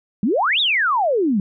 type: exponential two-way sweep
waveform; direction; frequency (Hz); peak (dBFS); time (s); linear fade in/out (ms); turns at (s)
sine; up then down; 185 to 3865 to 185; -15; 0.23-1.4; 2; 0.6
effects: none